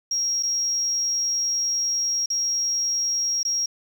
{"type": "tone with dropouts", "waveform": "sine", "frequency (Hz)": 5610, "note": "F8", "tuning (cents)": 7, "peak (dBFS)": -20, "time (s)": [0.11, 3.66], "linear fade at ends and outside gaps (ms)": 5, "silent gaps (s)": [[0.427, 0.432], [2.26, 2.301], [3.431, 3.45]], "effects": ["tanh soft clip ceiling -17 dBFS", "8-bit"]}